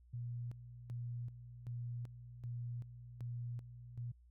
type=tone with tremolo; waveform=sine; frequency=120 Hz; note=B2; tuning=49 cents flat; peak=-40 dBFS; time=0.13-4.12 s; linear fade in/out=10 ms; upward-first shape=square; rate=1.3 Hz; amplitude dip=70%; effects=added 60 Hz sine -61 dBFS peak until 4.3 s